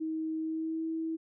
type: tone with pitch glide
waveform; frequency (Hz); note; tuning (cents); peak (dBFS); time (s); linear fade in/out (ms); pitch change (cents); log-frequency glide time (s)
sine; 317.6 to 323.5; D#4 to E4; +36 to -32; -31; 0-1.17; 20; +32; 0.39-0.86
effects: none